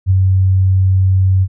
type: tone with ADSR envelope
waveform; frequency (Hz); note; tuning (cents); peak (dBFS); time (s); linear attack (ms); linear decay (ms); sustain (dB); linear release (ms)
sine; 94.5; F#2; +37; -6; 0.06-1.48; 45; 19; -2; 55
effects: none